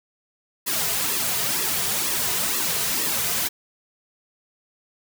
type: noise with flanger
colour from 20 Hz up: white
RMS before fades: -24 dBFS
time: 0.66-3.49 s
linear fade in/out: 20 ms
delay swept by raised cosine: 1.3 to 3.7 ms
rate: 2.1 Hz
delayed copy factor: -0.75
effects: none